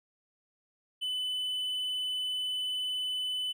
triangle tone, 3007 Hz, F#7, 27 cents sharp, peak -29 dBFS, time 1.01-3.53 s, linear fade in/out 20 ms, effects none

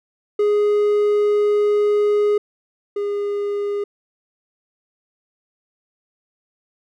triangle tone pair in turn, 415.3 / 407.9 Hz, G#4 / G#4, 0 / -31 cents, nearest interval unison, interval 31 cents, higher first, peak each -12 / -18 dBFS, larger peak first, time 0.39-2.38 / 2.96-3.84 s, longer first, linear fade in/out 5 ms, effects none

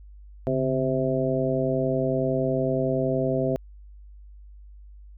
harmonic tone with a mistuned harmonic, 130.81 Hz, C3, in tune, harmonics 1 / 2 / 3 / 4 / 5, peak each -28 / -28 / -28 / -28 / -28 dBFS, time 0.47-3.56 s, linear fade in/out 0 ms, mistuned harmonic 1, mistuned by +110 cents, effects added 50 Hz sine -43 dBFS peak until 5.17 s

